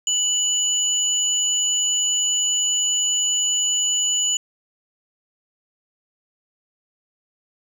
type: tone pair together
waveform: sine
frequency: 2960 / 6935 Hz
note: F#7 / A8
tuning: 0 / -26 cents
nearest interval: octave + minor third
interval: 1474 cents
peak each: -22 / -19 dBFS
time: 0.07-4.37 s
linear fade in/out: 2 ms
effects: tanh soft clip ceiling -10 dBFS + 8-bit